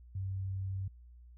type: tone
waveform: sine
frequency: 95.9 Hz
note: G2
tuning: 37 cents flat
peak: -34 dBFS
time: 0.15-0.88 s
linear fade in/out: 5 ms
effects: added 60 Hz sine -52 dBFS peak until 1.37 s